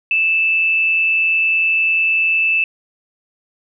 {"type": "tone with amplitude modulation", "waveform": "sine", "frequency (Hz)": 2637, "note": "E7", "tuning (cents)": 0, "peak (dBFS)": -11, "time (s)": [0.11, 2.64], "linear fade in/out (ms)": 2, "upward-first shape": "sine", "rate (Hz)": 171, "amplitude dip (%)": 35, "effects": []}